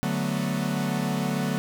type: chord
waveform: 45% pulse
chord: B minor seventh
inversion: first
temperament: equal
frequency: 146.83 / 185 / 220 / 246.9 Hz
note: D3 / F#3 / A3 / B3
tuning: 0 / 0 / 0 / 0 cents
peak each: -30 / -29 / -31 / -31 dBFS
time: 0.03-1.58 s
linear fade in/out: 0 ms
effects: none